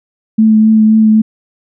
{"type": "tone with vibrato", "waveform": "sine", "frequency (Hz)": 218.2, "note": "A3", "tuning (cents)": -14, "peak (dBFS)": -4, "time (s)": [0.38, 1.22], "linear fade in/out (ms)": 10, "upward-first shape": "triangle", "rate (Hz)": 3.8, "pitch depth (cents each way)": 18, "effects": []}